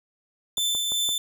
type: tone with tremolo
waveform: sawtooth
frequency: 3536 Hz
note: A7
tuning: 8 cents sharp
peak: -19 dBFS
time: 0.57-1.18 s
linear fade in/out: 2 ms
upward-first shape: triangle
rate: 2.7 Hz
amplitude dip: 30%
type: click train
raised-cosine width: 1 ms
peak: -25 dBFS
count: 4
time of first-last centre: 0.58-1.09 s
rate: 5.88 Hz
effects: none